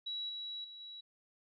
sine tone with level steps, 3900 Hz, B7, 23 cents flat, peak -37 / -40 / -48 / -46 dBFS, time 0.06-1.01 s, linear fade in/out 10 ms, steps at 0.29 / 0.64 / 0.8 s, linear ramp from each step 5 ms, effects none

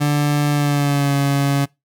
30% pulse tone with pitch glide, 146.4 to 140.27 Hz, D3 to C#3, -5 to +21 cents, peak -12 dBFS, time 0-1.66 s, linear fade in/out 20 ms, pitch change -74 cents, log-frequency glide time 0.51-1.15 s, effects noise-tail reverb RT60 0.2 s tail -23 dB re dry

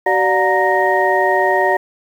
sine tone cluster, 378.7 / 585 / 723 / 928 / 1865 Hz, F#4 / D5 / F#5 / A#5 / A#6, +40 / -7 / -40 / -8 / 0 cents, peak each -18 dBFS, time 0.06-1.77 s, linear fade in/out 5 ms, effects tanh soft clip ceiling 0 dBFS + 7-bit

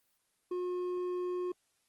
sine tone with hard clipping, 359.8 Hz, F#4, 48 cents flat, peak -34 dBFS, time 0.51-1.52 s, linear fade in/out 5 ms, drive 5 dB, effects white hiss -75 dBFS RMS until 1.88 s + Opus 24 kbps

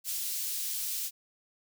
white high-pass noise, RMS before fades -34 dBFS, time 0.04-1.11 s, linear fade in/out 50 ms, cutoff 4000 Hz, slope 12 dB/octave, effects none

